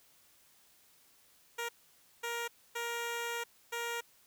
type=tone bursts at uneven times; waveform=10% pulse; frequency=470 Hz; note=A#4; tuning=14 cents sharp; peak=-27 dBFS; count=4; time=1.58-1.69 / 2.23-2.48 / 2.75-3.44 / 3.72-4.01 s; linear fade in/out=10 ms; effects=white hiss -65 dBFS RMS until 4.26 s